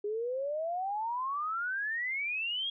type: exponential sweep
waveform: sine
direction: up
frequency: 405.4 to 3322 Hz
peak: -31 dBFS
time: 0.04-2.7 s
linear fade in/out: 5 ms
effects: none